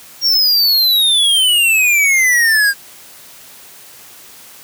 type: exponential sweep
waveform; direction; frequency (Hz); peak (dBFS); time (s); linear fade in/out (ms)
square; down; 5620 to 1593; -10; 0.21-2.74; 50
effects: white hiss -39 dBFS RMS until 4.63 s + high-pass 80 Hz 12 dB/octave